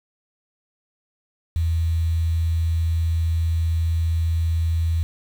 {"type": "tone with quantisation", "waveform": "sine", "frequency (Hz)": 82.41, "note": "E2", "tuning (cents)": 0, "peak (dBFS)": -18, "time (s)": [1.56, 5.03], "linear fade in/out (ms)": 0, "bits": 7, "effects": []}